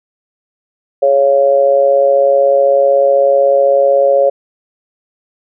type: tone with amplitude modulation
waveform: sine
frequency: 555 Hz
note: C#5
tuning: 2 cents sharp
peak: -3 dBFS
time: 1.02-4.3 s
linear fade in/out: 10 ms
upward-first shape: sine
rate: 136 Hz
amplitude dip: 80%
effects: none